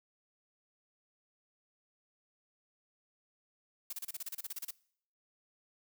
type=noise bursts; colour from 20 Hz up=blue; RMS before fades=-40 dBFS; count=14; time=3.9-4.709 s; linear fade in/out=5 ms; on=29 ms; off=31 ms; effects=noise-tail reverb RT60 0.6 s tail -22 dB re dry